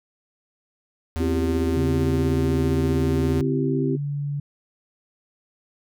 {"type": "tone", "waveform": "square", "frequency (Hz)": 81.5, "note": "E2", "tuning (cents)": -19, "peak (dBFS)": -25, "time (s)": [1.16, 3.41], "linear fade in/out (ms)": 0}
{"type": "chord", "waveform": "sine", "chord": "C major", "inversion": "none", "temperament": "equal with one note detuned", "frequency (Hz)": [261.6, 336.2, 392], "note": ["C4", "E4", "G4"], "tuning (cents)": [0, 34, 0], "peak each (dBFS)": [-24, -28, -26], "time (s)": [1.19, 3.97], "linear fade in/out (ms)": 20}
{"type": "tone with pitch glide", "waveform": "sine", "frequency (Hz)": [140, 143.52], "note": ["C#3", "D3"], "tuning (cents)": [18, -40], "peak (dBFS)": -24, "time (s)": [1.76, 4.4], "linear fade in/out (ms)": 5, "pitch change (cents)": 42, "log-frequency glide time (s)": [2.05, 3.89]}
{"effects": []}